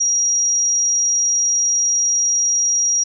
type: tone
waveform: sine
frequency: 5710 Hz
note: F8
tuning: 37 cents sharp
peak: -14 dBFS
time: 0-3.04 s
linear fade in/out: 10 ms
effects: none